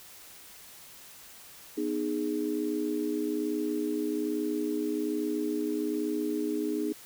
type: chord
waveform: sine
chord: G# minor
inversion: first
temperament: equal with one note detuned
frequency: 246.9 / 308.1 / 415.3 Hz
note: B3 / D#4 / G#4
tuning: 0 / -17 / 0 cents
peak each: -35 / -30 / -33 dBFS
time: 1.77-6.93 s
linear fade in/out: 10 ms
effects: white hiss -50 dBFS RMS until 7.05 s